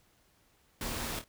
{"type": "noise with echo", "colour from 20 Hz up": "pink", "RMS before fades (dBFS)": -37, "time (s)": [0.81, 1.19], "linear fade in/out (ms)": 2, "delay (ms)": 26, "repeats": 2, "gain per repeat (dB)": -8, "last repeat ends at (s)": 1.242, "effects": ["pink hiss -68 dBFS RMS until 1.28 s"]}